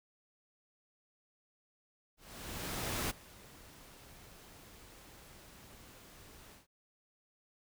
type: noise with ADSR envelope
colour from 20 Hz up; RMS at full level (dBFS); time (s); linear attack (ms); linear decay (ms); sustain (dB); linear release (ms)
pink; -35; 2.17-6.67; 930; 17; -21; 130
effects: none